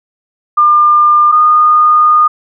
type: tone pair in turn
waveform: sine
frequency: 1200 / 1224.5 Hz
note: D6 / D#6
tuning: +37 / -28 cents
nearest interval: unison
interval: 35 cents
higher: second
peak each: -4 dBFS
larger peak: neither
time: 0.57-1.32 / 1.32-2.28 s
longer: second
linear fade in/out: 10 ms
effects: none